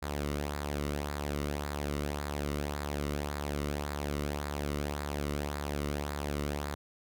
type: tone with flanger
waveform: sawtooth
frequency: 72.7 Hz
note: D2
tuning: 17 cents flat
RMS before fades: -35 dBFS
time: 0.02-6.75 s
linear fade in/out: 10 ms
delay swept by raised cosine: 0.33 to 1.23 ms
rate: 1.8 Hz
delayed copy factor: -0.55
effects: none